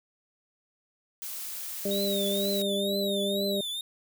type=noise; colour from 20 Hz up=blue; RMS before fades=-37 dBFS; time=1.22-2.62 s; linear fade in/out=0 ms
type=harmonic tone; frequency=199.3 Hz; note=G3; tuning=29 cents sharp; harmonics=1 / 2 / 3; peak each=-31 / -31 / -31 dBFS; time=1.85-3.61 s; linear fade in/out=5 ms
type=tone with vibrato; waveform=45% pulse; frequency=3742 Hz; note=A#7; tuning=6 cents sharp; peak=-31 dBFS; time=1.91-3.81 s; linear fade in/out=2 ms; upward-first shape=triangle; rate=2.1 Hz; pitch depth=150 cents each way
effects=none